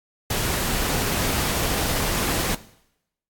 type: noise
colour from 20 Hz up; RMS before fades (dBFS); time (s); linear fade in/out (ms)
pink; -24; 0.3-2.55; 5
effects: noise-tail reverb RT60 0.8 s tail -18 dB re dry + AAC 64 kbps